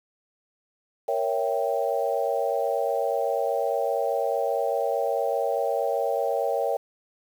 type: chord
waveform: sine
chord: A# diminished seventh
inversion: none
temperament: equal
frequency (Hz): 466.2 / 554.4 / 659.3 / 784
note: A#4 / C#5 / E5 / G5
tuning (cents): 0 / 0 / 0 / 0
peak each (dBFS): -28 / -27 / -29 / -29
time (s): 1.08-6.77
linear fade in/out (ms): 5
effects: 8-bit